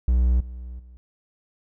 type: tone with level steps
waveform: triangle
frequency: 61.4 Hz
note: B1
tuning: 9 cents flat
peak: -14 / -31 / -41 dBFS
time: 0.08-0.97 s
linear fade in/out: 0 ms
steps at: 0.4 / 0.79 s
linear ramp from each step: 5 ms
effects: none